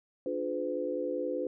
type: chord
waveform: sine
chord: D diminished seventh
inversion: none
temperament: just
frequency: 293.7 / 352.4 / 422.9 / 507.5 Hz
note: D4 / F4 / Ab4 / Cb5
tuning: 0 / +16 / +31 / +47 cents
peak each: -37 / -37 / -39 / -33 dBFS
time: 0.26-1.47 s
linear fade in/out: 2 ms
effects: none